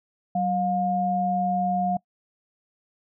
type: tone pair together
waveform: sine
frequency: 188.46 / 712 Hz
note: F#3 / F5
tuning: +32 / +33 cents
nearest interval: octave + major seventh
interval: 2301 cents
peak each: -26 / -23 dBFS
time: 0.35-1.97 s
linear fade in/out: 5 ms
effects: noise-tail reverb RT60 0.1 s tail -23 dB re dry